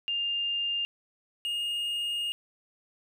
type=tone pair in turn; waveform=sine / triangle; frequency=2806 / 2844 Hz; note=F7 / F7; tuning=+8 / +31 cents; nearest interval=unison; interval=23 cents; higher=second; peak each=-27 dBFS; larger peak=neither; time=0.08-0.85 / 1.45-2.32 s; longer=second; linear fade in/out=0 ms; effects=none